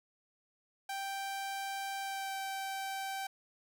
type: tone with pitch glide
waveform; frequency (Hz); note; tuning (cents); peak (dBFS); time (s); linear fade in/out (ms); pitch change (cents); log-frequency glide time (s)
sawtooth; 784 to 776.8; G5 to G5; 0 to -16; -33; 0.89-3.27; 5; -16; 1.99-2.35
effects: none